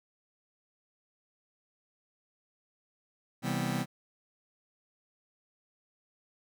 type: chord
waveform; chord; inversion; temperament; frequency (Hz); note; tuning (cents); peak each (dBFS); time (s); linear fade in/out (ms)
sawtooth; C major seventh; none; just; 130.81 / 163.52 / 196.22 / 245.3; C3 / E3 / G3 / B3; 0 / -14 / +2 / -12; -31; 3.42-3.86; 50
effects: none